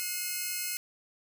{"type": "tone cluster", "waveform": "5% pulse", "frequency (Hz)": [1458, 2126, 2564], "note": ["F#6", "C7", "E7"], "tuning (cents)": [-26, 27, -49], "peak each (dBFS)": [-29, -25, -27], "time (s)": [0, 0.77], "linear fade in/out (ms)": 0, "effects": []}